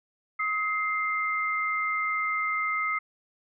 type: tone pair together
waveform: sine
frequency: 1268.7 / 2093 Hz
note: D#6 / C7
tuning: +33 / 0 cents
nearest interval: major sixth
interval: 867 cents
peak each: -28 dBFS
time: 0.39-2.99 s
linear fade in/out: 10 ms
effects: none